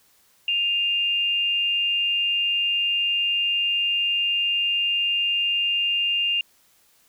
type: tone pair together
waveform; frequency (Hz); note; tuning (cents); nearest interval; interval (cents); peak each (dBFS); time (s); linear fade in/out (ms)
sine; 2489 / 2800; D#7 / F7; 0 / +4; major second; 204; -31 / -20; 0.48-6.41; 2
effects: white hiss -60 dBFS RMS until 7.08 s